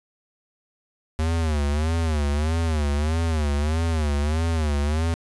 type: tone with vibrato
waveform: square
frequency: 77.2 Hz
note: D#2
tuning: 13 cents flat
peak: -21 dBFS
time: 1.19-5.14 s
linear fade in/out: 0 ms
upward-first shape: sine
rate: 1.6 Hz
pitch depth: 130 cents each way
effects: resampled to 24000 Hz + 10-bit